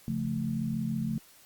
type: chord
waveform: sine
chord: Db augmented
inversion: none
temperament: equal with one note detuned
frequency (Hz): 138.59 / 173.61 / 220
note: Db3 / F3 / A3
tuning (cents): 0 / -10 / 0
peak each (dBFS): -34 / -35 / -31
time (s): 0.08-1.18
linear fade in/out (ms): 0
effects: white hiss -57 dBFS RMS until 1.45 s + Opus 48 kbps